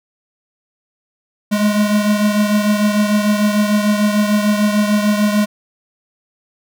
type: beating tone pair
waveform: square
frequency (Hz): 207.7 / 214.4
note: G#3 / A3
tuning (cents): 0 / -45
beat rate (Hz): 6.7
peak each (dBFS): -14 / -20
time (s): 1.51-5.46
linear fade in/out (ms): 20
effects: none